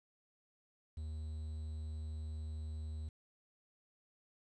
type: tone with quantisation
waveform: triangle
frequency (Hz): 77.78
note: D#2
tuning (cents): 0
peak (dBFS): -38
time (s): 0.97-3.09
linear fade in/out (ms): 5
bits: 11
effects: resampled to 24000 Hz